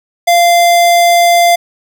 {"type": "tone", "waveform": "square", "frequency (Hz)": 692, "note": "F5", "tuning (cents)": -16, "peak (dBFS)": -6, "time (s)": [0.27, 1.56], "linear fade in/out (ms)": 10, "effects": ["8-bit"]}